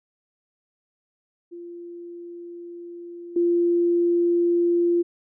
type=tone with level steps; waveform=sine; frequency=345.5 Hz; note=F4; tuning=19 cents flat; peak=-35 / -17 dBFS; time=1.51-5.03 s; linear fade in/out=20 ms; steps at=3.36 s; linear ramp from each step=5 ms; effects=none